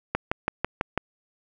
click train, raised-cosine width 0.5 ms, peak -8 dBFS, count 6, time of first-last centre 0.15-0.976 s, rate 6.05 Hz, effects none

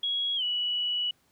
sine tone with pitch glide, 3321 to 2942 Hz, G#7 to F#7, -1 to -11 cents, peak -26 dBFS, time 0.03-1.11 s, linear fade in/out 5 ms, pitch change -210 cents, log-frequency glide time 0.36-0.43 s, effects pink hiss -67 dBFS RMS until 1.31 s + high-pass 80 Hz 12 dB/octave

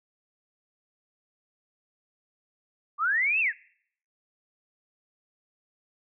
sine linear two-way sweep, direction up then down, 1131 to 2733 to 1574 Hz, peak -22 dBFS, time 2.98-3.53 s, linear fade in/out 50 ms, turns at 3.4 s, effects noise-tail reverb RT60 0.6 s tail -21 dB re dry

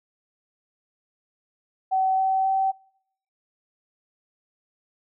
sine tone with pitch steps, 760 / 764.8 / 769.7 Hz, F#5 / G5 / G5, +46 / -43 / -32 cents, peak -19 dBFS, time 1.91-2.72 s, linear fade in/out 20 ms, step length 270 ms, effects noise-tail reverb RT60 0.7 s tail -26 dB re dry

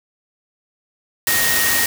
sine tone in noise, 1864.7 Hz, A#6, in tune, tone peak -20 dBFS, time 1.27-1.86 s, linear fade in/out 2 ms, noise white, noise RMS -18 dBFS, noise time 1.27-1.86 s, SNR -5 dB, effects none

